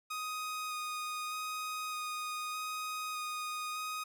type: tone with vibrato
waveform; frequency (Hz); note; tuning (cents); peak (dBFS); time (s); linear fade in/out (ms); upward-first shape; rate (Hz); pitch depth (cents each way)
sawtooth; 1244.5; D#6; 0; -33; 0.1-4.04; 10; square; 0.82; 9
effects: none